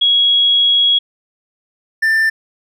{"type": "tone pair in turn", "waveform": ["sine", "triangle"], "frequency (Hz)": [3322, 1782.3], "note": ["G#7", "A6"], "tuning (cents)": [0, 22], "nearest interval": "major seventh", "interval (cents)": 1078, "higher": "first", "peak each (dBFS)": -9, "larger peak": "neither", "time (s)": [[0.01, 0.99], [2.02, 2.3]], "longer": "first", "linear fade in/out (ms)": 10, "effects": []}